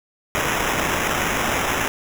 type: noise with sample-and-hold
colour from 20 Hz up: white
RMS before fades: -22 dBFS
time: 0.35-1.88 s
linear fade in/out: 0 ms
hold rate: 4410 Hz
effects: none